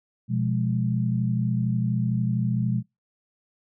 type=chord; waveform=sine; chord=F diminished; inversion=second; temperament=equal; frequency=123.47 / 174.61 / 207.7 Hz; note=Cb3 / F3 / Ab3; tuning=0 / 0 / 0 cents; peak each=-24 / -28 / -27 dBFS; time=0.28-2.83 s; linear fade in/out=50 ms; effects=noise-tail reverb RT60 0.2 s tail -23 dB re dry